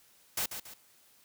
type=noise with echo; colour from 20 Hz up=white; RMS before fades=-32 dBFS; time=0.37-0.46 s; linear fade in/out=5 ms; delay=140 ms; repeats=2; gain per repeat=-8 dB; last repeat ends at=0.74 s; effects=white hiss -63 dBFS RMS until 1.24 s + high-pass 60 Hz 12 dB/octave

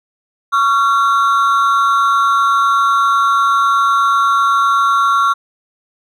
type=ring-modulated tone; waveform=triangle; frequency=1244.5 Hz; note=D#6; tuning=in tune; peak=-5 dBFS; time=0.52-5.34 s; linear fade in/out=20 ms; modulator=126 Hz; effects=none

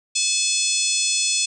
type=harmonic tone; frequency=860 Hz; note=A5; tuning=40 cents flat; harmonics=3 / 4 / 5 / 6 / 7 / 8 / 9 / 10; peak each=-27 / -27 / -27 / -27 / -27 / -27 / -27 / -27 dBFS; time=0.15-1.46 s; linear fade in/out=10 ms; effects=none

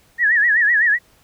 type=tone with vibrato; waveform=sine; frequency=1796 Hz; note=A6; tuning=35 cents sharp; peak=-12 dBFS; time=0.18-0.99 s; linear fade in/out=50 ms; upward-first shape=sine; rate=7.9 Hz; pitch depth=140 cents each way; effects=pink hiss -55 dBFS RMS until 1.23 s

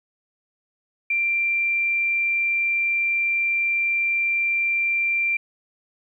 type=tone; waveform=sine; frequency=2364 Hz; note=D7; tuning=11 cents sharp; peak=-19 dBFS; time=1.1-5.37 s; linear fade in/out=5 ms; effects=10-bit

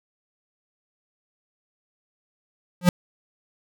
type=tone with exponential growth; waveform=square; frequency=178.1 Hz; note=F3; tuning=34 cents sharp; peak=-9 dBFS; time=2.81-2.89 s; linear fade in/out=2 ms; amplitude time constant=17 ms; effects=none

